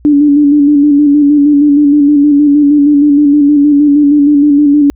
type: tone with vibrato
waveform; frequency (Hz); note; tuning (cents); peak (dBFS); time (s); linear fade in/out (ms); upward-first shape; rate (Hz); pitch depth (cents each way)
sine; 290.2; D4; -21; -3; 0.05-4.9; 0; square; 6.4; 34
effects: added 60 Hz sine -38 dBFS peak until 4.95 s